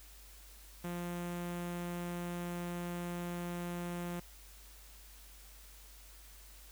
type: tone with notch filter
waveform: sawtooth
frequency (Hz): 174.61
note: F3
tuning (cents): 0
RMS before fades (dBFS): -40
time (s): 0.84-4.2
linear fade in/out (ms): 5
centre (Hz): 4700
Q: 1.4
effects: added 50 Hz sine -55 dBFS peak until 6.71 s + white hiss -58 dBFS RMS until 6.71 s